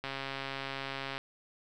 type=click train; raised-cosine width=0.3 ms; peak=-21 dBFS; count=156; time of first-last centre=0.04-1.18 s; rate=136 Hz; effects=none